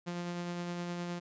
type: tone with tremolo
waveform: sawtooth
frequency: 174.6 Hz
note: F3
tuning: in tune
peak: -31 dBFS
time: 0.06-1.2 s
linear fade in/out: 20 ms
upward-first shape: sine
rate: 9.7 Hz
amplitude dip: 25%
effects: resampled to 16000 Hz